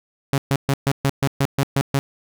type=tone bursts; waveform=sawtooth; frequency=138 Hz; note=C#3; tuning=7 cents flat; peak=-12 dBFS; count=10; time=0.33-1.99 s; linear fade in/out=0 ms; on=49 ms; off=130 ms; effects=none